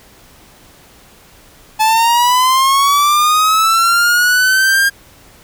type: linear sweep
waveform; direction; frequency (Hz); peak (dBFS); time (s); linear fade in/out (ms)
45% pulse; up; 862 to 1617; -9; 1.79-4.9; 20
effects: pink hiss -44 dBFS RMS until 5.43 s